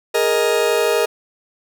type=chord; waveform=40% pulse; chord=Ab suspended second; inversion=none; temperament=just; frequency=415.3 / 467.2 / 623 Hz; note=Ab4 / Bb4 / Eb5; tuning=0 / +4 / +2 cents; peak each=-19 / -17 / -20 dBFS; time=0.14-1.06 s; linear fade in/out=10 ms; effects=none